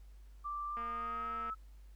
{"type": "tone with pitch glide", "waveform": "sine", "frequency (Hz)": [1174.7, 1303.4], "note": ["D6", "E6"], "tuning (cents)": [0, -20], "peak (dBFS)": -37, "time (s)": [0.44, 1.55], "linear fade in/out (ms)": 20, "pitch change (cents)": 180, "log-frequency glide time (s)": [0.67, 1.37]}
{"type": "click train", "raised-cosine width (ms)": 0.5, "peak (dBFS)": -35, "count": 170, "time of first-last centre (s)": [0.77, 1.498], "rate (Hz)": 232}
{"effects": ["added 50 Hz sine -52 dBFS peak until 1.95 s", "pink hiss -72 dBFS RMS until 1.95 s"]}